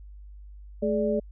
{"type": "tone cluster", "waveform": "sine", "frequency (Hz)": [216.2, 423.6, 586], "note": ["A3", "G#4", "D5"], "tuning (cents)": [-30, 34, -4], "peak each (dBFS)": -27, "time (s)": [0.82, 1.2], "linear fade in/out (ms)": 10, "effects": ["added 50 Hz sine -42 dBFS peak until 1.31 s"]}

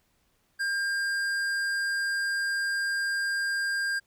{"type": "tone with tanh clipping", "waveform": "sine", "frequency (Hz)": 1602, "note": "G6", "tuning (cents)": 37, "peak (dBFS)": -28, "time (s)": [0.59, 4], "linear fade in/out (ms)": 20, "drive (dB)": 14, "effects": ["pink hiss -70 dBFS RMS until 4.06 s"]}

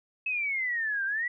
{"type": "exponential two-way sweep", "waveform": "sine", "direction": "down then up", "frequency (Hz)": [2600, 1556, 1983], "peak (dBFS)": -27, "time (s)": [0.26, 1.28], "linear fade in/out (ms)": 5, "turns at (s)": 1.05, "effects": []}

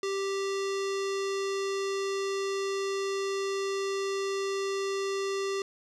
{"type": "tone with low-pass filter", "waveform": "square", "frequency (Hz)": 392, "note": "G4", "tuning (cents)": 0, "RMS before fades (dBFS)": -31, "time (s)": [0.03, 5.62], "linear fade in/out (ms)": 2, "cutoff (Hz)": 6000, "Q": 1.6, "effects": ["11-bit"]}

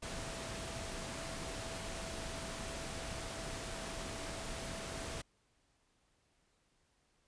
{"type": "tone in noise", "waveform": "sine", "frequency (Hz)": 659.3, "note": "E5", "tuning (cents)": 0, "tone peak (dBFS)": -50, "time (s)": [0.02, 5.22], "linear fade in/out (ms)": 10, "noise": "pink", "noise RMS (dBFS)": -43, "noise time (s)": [0.02, 5.22], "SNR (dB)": -10, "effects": ["pink hiss -75 dBFS RMS until 7.27 s", "resampled to 22050 Hz"]}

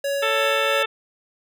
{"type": "tone with tremolo", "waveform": "square", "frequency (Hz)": 560, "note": "C#5", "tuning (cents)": 18, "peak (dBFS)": -22, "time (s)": [0.04, 0.83], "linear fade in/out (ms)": 5, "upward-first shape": "sine", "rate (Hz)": 3, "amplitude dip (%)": 25}
{"type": "harmonic tone", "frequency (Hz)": 443, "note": "A4", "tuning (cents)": 12, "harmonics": [1, 2, 3, 4, 5, 6, 7, 8], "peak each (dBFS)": [-28, -31, -25, -28, -31, -27, -35, -28], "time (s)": [0.22, 0.86], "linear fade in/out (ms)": 10}
{"effects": []}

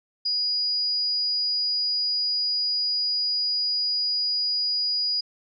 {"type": "tone", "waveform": "sine", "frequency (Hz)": 4900, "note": "D#8", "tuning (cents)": -27, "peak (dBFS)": -22, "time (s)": [0.25, 5.21], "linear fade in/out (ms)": 10, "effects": []}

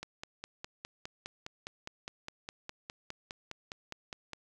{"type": "click train", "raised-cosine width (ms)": 0.2, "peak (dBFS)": -23, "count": 22, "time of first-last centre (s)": [0.03, 4.333], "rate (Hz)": 4.88, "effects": []}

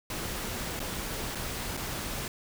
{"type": "noise with dropouts", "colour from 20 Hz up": "pink", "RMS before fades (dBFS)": -35, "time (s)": [0.1, 2.28], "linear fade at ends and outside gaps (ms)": 2, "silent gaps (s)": [[0.794, 0.801], [1.35, 1.354], [1.769, 1.773]], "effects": []}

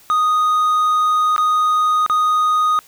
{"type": "tone with dropouts", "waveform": "triangle", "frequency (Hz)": 1242, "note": "D#6", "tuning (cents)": -3, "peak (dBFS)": -11, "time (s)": [0.1, 2.79], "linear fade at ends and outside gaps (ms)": 0, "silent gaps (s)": [[1.363, 1.38], [2.063, 2.098]], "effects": ["white hiss -48 dBFS RMS until 2.87 s"]}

